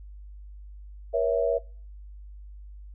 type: chord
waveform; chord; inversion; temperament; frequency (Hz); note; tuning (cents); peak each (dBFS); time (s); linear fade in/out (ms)
sine; A# diminished; none; equal with one note detuned; 476.5 / 554.4 / 659.3; A#4 / C#5 / E5; +38 / 0 / 0; -26; 1.13-1.59; 20
effects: noise-tail reverb RT60 0.4 s tail -23 dB re dry + added 50 Hz sine -41 dBFS peak until 2.94 s